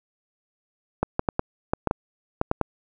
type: clicks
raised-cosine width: 1 ms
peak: -7 dBFS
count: 10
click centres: 1.03 / 1.194 / 1.288 / 1.394 / 1.735 / 1.873 / 1.911 / 2.414 / 2.514 / 2.613 s
effects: none